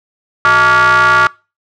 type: ring-modulated tone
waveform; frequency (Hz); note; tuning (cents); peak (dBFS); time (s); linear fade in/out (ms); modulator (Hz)
square; 131.1; C3; +4; -4; 0.45-1.27; 0; 1280
effects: noise-tail reverb RT60 0.3 s tail -24 dB re dry + low-pass 5000 Hz 12 dB/octave